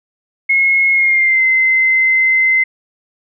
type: tone with pitch glide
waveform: sine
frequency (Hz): 2167 to 2064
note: C#7 to C7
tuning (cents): -40 to -24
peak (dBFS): -9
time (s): 0.49-2.64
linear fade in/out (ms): 10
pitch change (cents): -84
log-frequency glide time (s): 0.92-1.44
effects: none